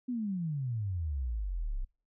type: exponential sweep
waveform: sine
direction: down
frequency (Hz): 257.3 to 30.4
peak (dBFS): -31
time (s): 0.08-1.85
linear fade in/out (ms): 10
effects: noise-tail reverb RT60 0.4 s tail -26 dB re dry